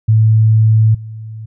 sine tone with level steps, 110 Hz, A2, in tune, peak -6 / -25 dBFS, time 0.08-1.46 s, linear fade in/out 10 ms, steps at 0.94 s, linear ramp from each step 10 ms, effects none

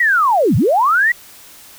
sine linear two-way sweep, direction down then up, 1975.5 to 89.9 to 1975.5 Hz, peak -10 dBFS, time 0-1.12 s, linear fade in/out 5 ms, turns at 0.56 s, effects white hiss -41 dBFS RMS until 1.78 s

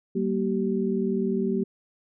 sine tone cluster, 191.1 / 231.1 / 385 Hz, G3 / A#3 / G4, -44 / -15 / -31 cents, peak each -27 dBFS, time 0.15-1.64 s, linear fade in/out 10 ms, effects none

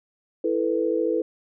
sine chord, E suspended fourth, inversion none, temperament equal, 329.6 / 440 / 493.9 Hz, E4 / A4 / B4, 0 / 0 / 0 cents, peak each -25 dBFS, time 0.44-1.22 s, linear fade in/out 5 ms, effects none

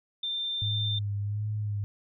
sine tone, 3585 Hz, A7, 32 cents sharp, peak -29 dBFS, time 0.23-0.99 s, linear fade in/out 5 ms
sine tone with vibrato, 103.83 Hz, G#2, in tune, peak -28 dBFS, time 0.62-1.84 s, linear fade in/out 0 ms, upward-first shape sine, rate 1.4 Hz, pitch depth 42 cents each way
effects none

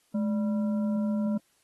harmonic tone with a mistuned harmonic, 195.6 Hz, G3, 4 cents flat, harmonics 1 / 3 / 5 / 7, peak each -25 / -37 / -47 / -53 dBFS, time 0.14-1.38 s, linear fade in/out 10 ms, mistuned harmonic 1, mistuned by +140 cents, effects white hiss -68 dBFS RMS until 1.63 s + AAC 32 kbps

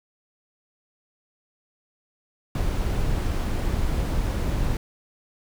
brown noise, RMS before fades -24 dBFS, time 2.55-4.77 s, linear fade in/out 2 ms, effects none

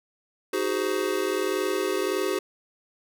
square chord, Ab dominant seventh, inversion second, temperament just, 311.5 / 373.8 / 415.3 / 519.1 Hz, Eb4 / Gb4 / Ab4 / C5, +2 / +18 / 0 / -14 cents, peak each -34 / -28 / -30 / -33 dBFS, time 0.53-2.39 s, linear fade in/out 5 ms, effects none

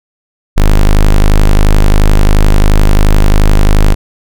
square tone, 25.72 Hz, G#0, 16 cents flat, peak -3 dBFS, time 0.56-3.95 s, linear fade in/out 20 ms, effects none

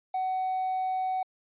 triangle tone, 750 Hz, F#5, 23 cents sharp, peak -24 dBFS, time 0.14-1.23 s, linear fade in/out 5 ms, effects tanh soft clip ceiling -21 dBFS + resampled to 8000 Hz

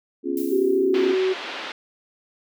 sine chord, C# dominant seventh, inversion third, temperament just, 249.5 / 277.2 / 346.5 / 415.8 Hz, B3 / C#4 / E#4 / G#4, +18 / 0 / -14 / +2 cents, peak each -32 / -26 / -26 / -30 dBFS, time 0.23-1.16 s, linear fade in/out 50 ms
violet noise with exponential decay, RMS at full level -35 dBFS, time 0.37-1.25 s, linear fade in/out 1 ms, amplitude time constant 190 ms
sine tone with pitch glide, 382.8 to 375.6 Hz, G4 to F#4, -41 to +26 cents, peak -18 dBFS, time 0.51-1.34 s, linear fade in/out 20 ms, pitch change -33 cents, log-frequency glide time 0.79-0.98 s
white band-pass noise, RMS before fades -33 dBFS, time 0.94-1.72 s, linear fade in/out 2 ms, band 270 to 3500 Hz, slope 24 dB/octave
effects none

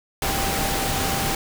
sine tone in noise, 784 Hz, G5, in tune, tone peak -29 dBFS, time 0.22-1.35 s, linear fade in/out 2 ms, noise pink, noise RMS -24 dBFS, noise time 0.22-1.35 s, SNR -8 dB, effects none

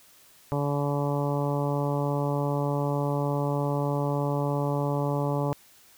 harmonic tone, 143.3 Hz, D3, 42 cents flat, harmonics 1 / 2 / 3 / 4 / 5 / 6 / 7 / 8, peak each -27 / -32 / -33 / -32 / -39 / -35 / -38 / -41 dBFS, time 0.52-5.53 s, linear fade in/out 0 ms, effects white hiss -56 dBFS RMS until 5.97 s

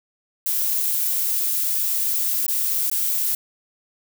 violet noise with dropouts, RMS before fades -22 dBFS, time 0.46-3.35 s, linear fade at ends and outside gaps 2 ms, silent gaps 2.465-2.481 / 2.9-2.914 s, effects none

